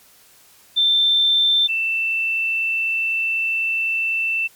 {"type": "tone pair in turn", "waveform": "sine", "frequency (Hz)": [3562, 2668], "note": ["A7", "E7"], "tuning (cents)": [21, 20], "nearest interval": "perfect fourth", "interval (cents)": 501, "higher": "first", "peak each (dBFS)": [-13, -18], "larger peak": "first", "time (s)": [[0.76, 1.68], [1.68, 4.48]], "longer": "second", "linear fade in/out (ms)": 20, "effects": ["white hiss -51 dBFS RMS until 4.55 s", "MP3 96 kbps"]}